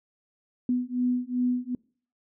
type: beating tone pair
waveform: sine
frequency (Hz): 246.9 / 249.5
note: B3 / B3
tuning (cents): 0 / +18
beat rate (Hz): 2.6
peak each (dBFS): -27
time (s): 0.69-1.75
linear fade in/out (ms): 2
effects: noise-tail reverb RT60 0.5 s tail -25 dB re dry